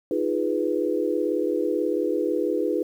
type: chord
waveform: sine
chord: F half-diminished seventh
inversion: third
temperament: equal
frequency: 311.1 / 349.2 / 415.3 / 493.9 Hz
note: Eb4 / F4 / Ab4 / Cb5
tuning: 0 / 0 / 0 / 0 cents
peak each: -27 dBFS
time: 0.11-2.83 s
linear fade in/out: 2 ms
effects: 9-bit